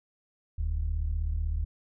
sine tone pair together, 40.68 / 76.8 Hz, E1 / D#2, -22 / -22 cents, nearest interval major seventh, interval 1100 cents, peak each -28 dBFS, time 0.58-1.65 s, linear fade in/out 10 ms, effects tanh soft clip ceiling -22 dBFS

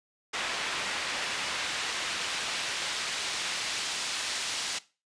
pink noise with band-pass filter sweep, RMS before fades -33 dBFS, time 0.33-4.79 s, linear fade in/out 10 ms, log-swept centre 2300 to 4500 Hz, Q 0.74, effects noise-tail reverb RT60 0.3 s tail -18 dB re dry + resampled to 22050 Hz

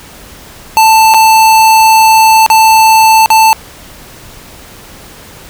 square tone with dropouts, 884 Hz, A5, 8 cents sharp, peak -3 dBFS, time 0.77-3.53 s, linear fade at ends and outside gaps 0 ms, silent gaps 1.139-1.144 / 2.463-2.501 / 3.26-3.303 s, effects pink hiss -33 dBFS RMS until 5.49 s

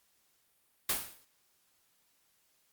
white noise with exponential decay, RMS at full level -27 dBFS, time 0.89-1.25 s, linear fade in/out 5 ms, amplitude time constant 77 ms, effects white hiss -72 dBFS RMS until 2.72 s + Opus 48 kbps

